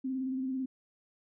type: tone with vibrato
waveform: sine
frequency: 261.6 Hz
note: C4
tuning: in tune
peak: -31 dBFS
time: 0.04-0.66 s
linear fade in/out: 10 ms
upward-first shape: square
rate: 18 Hz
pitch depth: 29 cents each way
effects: none